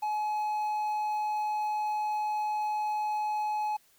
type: tone with quantisation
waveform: triangle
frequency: 848 Hz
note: G#5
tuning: 36 cents sharp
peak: -26 dBFS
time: 0.02-3.77 s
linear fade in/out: 10 ms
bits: 9
effects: white hiss -64 dBFS RMS until 3.98 s